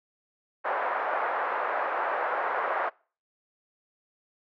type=band-pass noise; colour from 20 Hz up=pink; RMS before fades=-29 dBFS; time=0.64-2.9 s; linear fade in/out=20 ms; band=570 to 1600 Hz; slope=24 dB/octave; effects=noise-tail reverb RT60 0.4 s tail -25 dB re dry